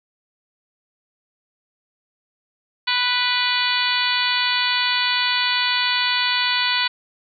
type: harmonic tone with a mistuned harmonic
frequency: 493.9 Hz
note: B4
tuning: in tune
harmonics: 2 / 3 / 4 / 5 / 6 / 7 / 8 / 9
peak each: -26 / -26 / -26 / -26 / -26 / -26 / -26 / -26 dBFS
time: 2.87-6.88 s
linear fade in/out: 10 ms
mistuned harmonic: 5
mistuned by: -17 cents
effects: none